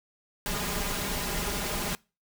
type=noise with comb filter; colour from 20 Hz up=pink; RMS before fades=-31 dBFS; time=0.46-1.95 s; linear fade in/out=0 ms; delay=4.9 ms; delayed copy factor=+0.65; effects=noise-tail reverb RT60 0.3 s tail -24 dB re dry